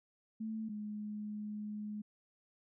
sine tone pair in turn, 220 / 210.3 Hz, A3 / G#3, 0 / +22 cents, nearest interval minor second, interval 78 cents, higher first, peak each -37 / -39 dBFS, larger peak first, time 0.4-0.69 / 0.69-2.02 s, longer second, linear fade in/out 10 ms, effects none

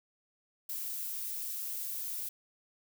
violet noise, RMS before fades -38 dBFS, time 0.69-2.29 s, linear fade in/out 5 ms, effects none

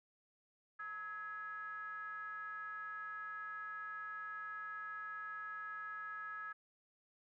triangle ring-modulated tone, 192.6 Hz, G3, 30 cents flat, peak -38 dBFS, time 0.79-6.53 s, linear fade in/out 10 ms, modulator 1480 Hz, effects none

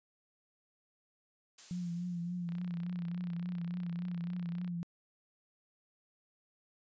blue noise with exponential decay, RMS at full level -47 dBFS, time 1.58-3.01 s, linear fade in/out 5 ms, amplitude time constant 310 ms
sine tone with vibrato, 174.7 Hz, F3, 1 cent sharp, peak -35 dBFS, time 1.71-4.83 s, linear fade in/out 0 ms, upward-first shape triangle, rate 3.5 Hz, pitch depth 51 cents each way
click train, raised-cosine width 0.3 ms, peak -37 dBFS, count 71, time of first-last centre 2.49-4.678 s, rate 32 Hz
effects resampled to 16000 Hz

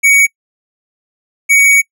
square tone pair in turn, 2246 / 2246 Hz, C#7 / C#7, +22 / +22 cents, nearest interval unison, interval 0 cents, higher neither, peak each -6 dBFS, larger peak neither, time 0.03-0.27 / 1.49-1.82 s, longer second, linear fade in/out 20 ms, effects noise-tail reverb RT60 0.1 s tail -25 dB re dry

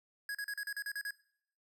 square tone bursts, 1661.2 Hz, G#6, in tune, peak -37 dBFS, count 9, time 0.29-1.108 s, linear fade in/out 2 ms, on 58 ms, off 37 ms, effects noise-tail reverb RT60 0.7 s tail -22 dB re dry

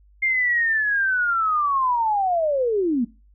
sine linear sweep, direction down, 2128 to 220 Hz, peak -18 dBFS, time 0.22-3.05 s, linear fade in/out 10 ms, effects noise-tail reverb RT60 0.3 s tail -20 dB re dry + added 50 Hz sine -51 dBFS peak until 3.34 s

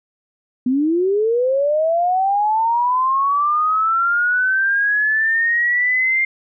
sine linear sweep, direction up, 243.3 to 2113 Hz, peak -14 dBFS, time 0.66-6.25 s, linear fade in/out 5 ms, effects none

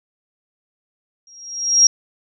sine tone with exponential growth, 5620 Hz, F8, 10 cents sharp, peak -5 dBFS, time 1.27-1.87 s, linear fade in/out 2 ms, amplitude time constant 130 ms, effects none

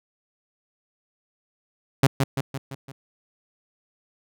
sawtooth tone with echo, 136 Hz, C#3, 33 cents flat, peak -9 dBFS, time 2.03-2.07 s, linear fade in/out 5 ms, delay 170 ms, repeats 5, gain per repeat -5 dB, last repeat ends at 2.92 s, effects none

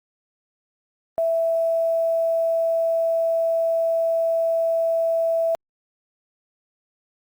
sine tone with quantisation, 660 Hz, E5, 2 cents sharp, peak -18 dBFS, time 1.18-5.55 s, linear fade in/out 0 ms, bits 8, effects Opus 32 kbps

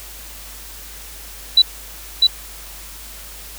sine tone with echo, 3951 Hz, B7, in tune, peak -6 dBFS, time 1.57-1.62 s, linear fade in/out 5 ms, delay 650 ms, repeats 1, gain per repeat -2 dB, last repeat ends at 2.27 s, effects added 50 Hz sine -39 dBFS peak until 3.58 s + white hiss -37 dBFS RMS until 3.58 s

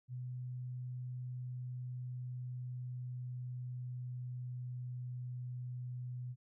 sine tone with pitch glide, 125.3 to 124.36 Hz, B2 to B2, +25 to +12 cents, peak -40 dBFS, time 0.08-6.36 s, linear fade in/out 50 ms, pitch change -13 cents, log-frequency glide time 1.23-5.08 s, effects none

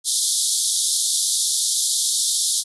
white band-pass noise, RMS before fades -21 dBFS, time 0.04-2.64 s, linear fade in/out 50 ms, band 3400 to 11000 Hz, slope 96 dB/octave, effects none

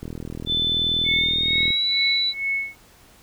click train, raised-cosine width 3 ms, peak -19 dBFS, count 69, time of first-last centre 0.03-1.705 s, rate 40.6 Hz
sine tone with pitch glide, 3520 to 3951 Hz, A7 to B7, 0 to 0 cents, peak -19 dBFS, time 0.46-2.34 s, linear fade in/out 50 ms, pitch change +200 cents, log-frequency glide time 1.09-1.87 s
sine tone with tremolo, 2200 Hz, C#7, 14 cents flat, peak -20 dBFS, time 1.04-2.76 s, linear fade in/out 50 ms, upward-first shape sine, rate 2.2 Hz, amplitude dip 90%
effects pink hiss -52 dBFS RMS until 3.22 s

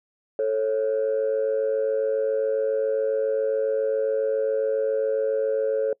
sine tone pair together, 440 / 547.3 Hz, A4 / C#5, 0 / -22 cents, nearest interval major third, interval 378 cents, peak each -22 dBFS, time 0.39-5.93 s, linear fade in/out 2 ms, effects noise-tail reverb RT60 0.1 s tail -26 dB re dry + tanh soft clip ceiling -16 dBFS

